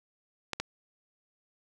clicks, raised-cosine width 0.2 ms, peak -14 dBFS, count 2, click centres 0.533 / 0.6 s, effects none

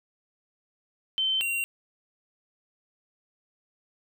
sine / square tone pair in turn, 3089 / 2757 Hz, G7 / F7, -26 / -23 cents, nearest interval major second, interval 197 cents, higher first, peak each -23 / -27 dBFS, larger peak first, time 1.18-1.41 / 1.41-1.64 s, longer neither, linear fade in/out 0 ms, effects none

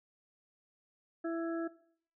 harmonic tone, 332.1 Hz, E4, 13 cents sharp, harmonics 1 / 2 / 4 / 5, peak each -34 / -40 / -46 / -48 dBFS, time 1.24-1.68 s, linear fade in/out 10 ms, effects noise-tail reverb RT60 0.6 s tail -19 dB re dry

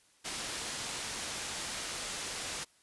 white low-pass noise, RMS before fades -39 dBFS, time 0.24-2.65 s, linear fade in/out 20 ms, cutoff 8000 Hz, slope 12 dB/octave, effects white hiss -66 dBFS RMS until 2.82 s + resampled to 24000 Hz

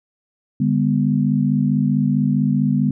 sine chord, G# diminished, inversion second, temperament equal with one note detuned, 146.83 / 202.3 / 246.9 Hz, D3 / G#3 / B3, 0 / -45 / 0 cents, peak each -19 dBFS, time 0.6-2.91 s, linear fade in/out 5 ms, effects none

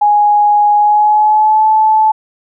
sine tone with pitch glide, 830.6 to 868.9 Hz, G#5 to A5, 0 to -22 cents, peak -6 dBFS, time 0.01-2.12 s, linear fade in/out 10 ms, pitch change +78 cents, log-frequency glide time 0.76-1.67 s, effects none

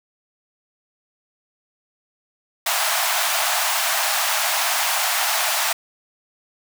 pink high-pass noise, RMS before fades -21 dBFS, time 2.66-5.73 s, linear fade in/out 5 ms, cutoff 630 Hz, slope 96 dB/octave, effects none

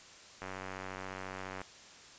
click train, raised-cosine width 0.5 ms, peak -26 dBFS, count 114, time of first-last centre 0.42-1.616 s, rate 94.5 Hz, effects white hiss -54 dBFS RMS until 2.18 s + resampled to 16000 Hz

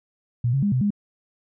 sine tone with pitch steps, 120.3 / 136.8 / 203.3 / 127.6 / 204.9 Hz, B2 / C#3 / G#3 / C3 / G#3, -45 / -23 / -37 / -43 / -23 cents, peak -18 dBFS, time 0.44-0.905 s, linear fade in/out 5 ms, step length 93 ms, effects none

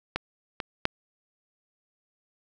clicks, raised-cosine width 0.3 ms, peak -11 / -14 / -6 dBFS, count 3, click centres 0.16 / 0.602 / 0.854 s, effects none

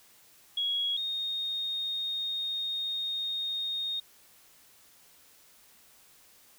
sine tone pair in turn, 3322 / 3703 Hz, G#7 / A#7, 0 / -12 cents, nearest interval major second, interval 188 cents, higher second, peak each -27 / -30 dBFS, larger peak first, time 0.57-0.97 / 0.97-4 s, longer second, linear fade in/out 5 ms, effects white hiss -59 dBFS RMS until 6.58 s

